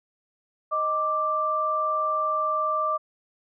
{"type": "tone pair together", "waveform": "sine", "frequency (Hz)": [622.3, 1176.9], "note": ["D#5", "D6"], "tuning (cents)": [0, 3], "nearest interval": "major seventh", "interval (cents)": 1103, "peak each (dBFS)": [-29, -23], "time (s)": [0.71, 2.98], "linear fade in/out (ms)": 20, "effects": []}